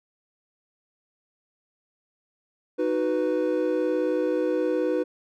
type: chord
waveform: triangle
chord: B major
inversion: first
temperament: equal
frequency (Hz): 311.1 / 370 / 493.9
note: D#4 / F#4 / B4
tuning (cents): 0 / 0 / 0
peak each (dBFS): -25 / -26 / -23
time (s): 2.78-5.04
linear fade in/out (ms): 20
effects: none